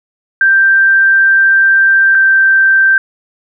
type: tone pair in turn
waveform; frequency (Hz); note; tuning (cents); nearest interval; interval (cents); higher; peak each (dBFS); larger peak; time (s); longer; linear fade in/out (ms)
sine; 1573 / 1565.1; G6 / G6; +6 / -3; unison; 9; first; -5; neither; 0.41-2.15 / 2.15-2.98; first; 2
effects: none